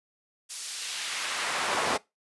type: noise with high-pass filter sweep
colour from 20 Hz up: brown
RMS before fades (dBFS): -31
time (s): 0.49-1.98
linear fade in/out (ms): 20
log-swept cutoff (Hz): 6500 to 570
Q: 0.8
effects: noise-tail reverb RT60 0.2 s tail -21 dB re dry + resampled to 24000 Hz